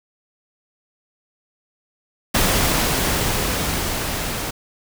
pink noise with level ramp, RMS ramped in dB -17 to -26 dBFS, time 2.34-4.51 s, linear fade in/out 10 ms, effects none

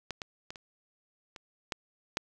clicks, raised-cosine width 0.2 ms, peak -18 / -20 / -23 / -28 / -27 / -15 / -12 dBFS, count 7, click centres 0.107 / 0.218 / 0.505 / 0.558 / 1.362 / 1.722 / 2.171 s, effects none

